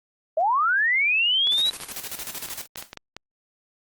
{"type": "linear sweep", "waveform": "sine", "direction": "up", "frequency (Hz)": [603, 3951], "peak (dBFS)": -18, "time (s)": [0.37, 1.7], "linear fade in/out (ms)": 5}
{"type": "clicks", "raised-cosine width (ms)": 0.2, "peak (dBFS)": -18, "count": 12, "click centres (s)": [1.472, 1.523, 1.71, 1.802, 1.835, 2.19, 2.487, 2.758, 2.825, 2.931, 2.973, 3.166]}
{"type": "noise with tremolo", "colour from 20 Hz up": "white", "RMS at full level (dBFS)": -32, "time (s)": [1.5, 2.67], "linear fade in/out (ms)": 50, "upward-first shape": "square", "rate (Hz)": 13, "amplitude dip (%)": 65}
{"type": "noise with exponential decay", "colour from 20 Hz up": "white", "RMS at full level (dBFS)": -31, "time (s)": [2.77, 2.95], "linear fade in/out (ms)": 5, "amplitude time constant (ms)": 38}
{"effects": ["Opus 32 kbps"]}